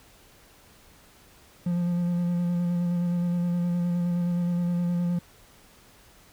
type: tone with vibrato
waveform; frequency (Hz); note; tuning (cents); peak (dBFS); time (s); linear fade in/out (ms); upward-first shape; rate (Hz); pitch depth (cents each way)
triangle; 174.61; F3; 0; -21; 1.66-5.19; 5; square; 9.6; 15
effects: pink hiss -55 dBFS RMS until 6.32 s